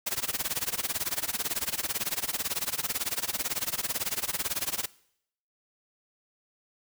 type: noise with tremolo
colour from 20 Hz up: white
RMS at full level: -28 dBFS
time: 0.06-4.86 s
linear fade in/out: 10 ms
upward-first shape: sine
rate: 18 Hz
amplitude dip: 95%
effects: noise-tail reverb RT60 0.7 s tail -21 dB re dry